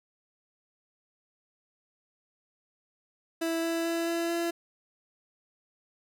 30% pulse tone with pitch steps, 329.6 / 331.9 / 334.2 / 336.5 / 338.9 Hz, E4 / E4 / E4 / E4 / E4, 0 / +12 / +24 / +36 / +48 cents, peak -25 dBFS, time 3.41-4.51 s, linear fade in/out 10 ms, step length 220 ms, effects none

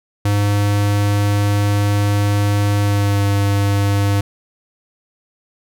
square tone with pitch glide, 102.2 to 100.56 Hz, G#2 to G2, -27 to +45 cents, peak -14 dBFS, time 0.25-4.21 s, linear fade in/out 5 ms, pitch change -28 cents, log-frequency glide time 2.8-3.22 s, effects none

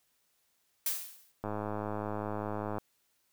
blue noise with exponential decay, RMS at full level -29 dBFS, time 0.86-1.32 s, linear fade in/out 2 ms, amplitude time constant 100 ms
click train, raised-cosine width 1 ms, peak -22 dBFS, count 142, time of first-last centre 1.44-2.783 s, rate 105 Hz
effects white hiss -74 dBFS RMS until 3.32 s

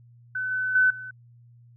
sine tone with level steps, 1511 Hz, F#6, 36 cents sharp, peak -26 / -24 / -16 / -35 dBFS, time 0.35-1.11 s, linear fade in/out 5 ms, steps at 0.51 / 0.75 / 0.9 s, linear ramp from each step 5 ms, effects added 119 Hz sine -50 dBFS peak until 1.76 s

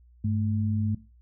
sine tone pair together, 100.74 / 217.2 Hz, G2 / A3, +48 / -22 cents, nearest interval octave + minor second, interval 1330 cents, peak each -25 / -28 dBFS, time 0.24-0.95 s, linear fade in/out 5 ms, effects noise-tail reverb RT60 0.3 s tail -18 dB re dry + added 60 Hz sine -53 dBFS peak until 1.21 s

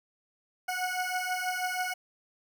20% pulse beating tone pair, 730 / 736.2 Hz, F#5 / F#5, -24 / -9 cents, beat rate 6.2 Hz, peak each -28 dBFS, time 0.68-1.94 s, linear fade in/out 10 ms, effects none

